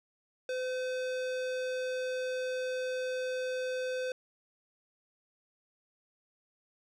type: tone with hard clipping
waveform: sine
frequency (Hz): 510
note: C5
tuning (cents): -44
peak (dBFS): -34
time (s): 0.49-4.12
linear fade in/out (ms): 2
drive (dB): 18
effects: none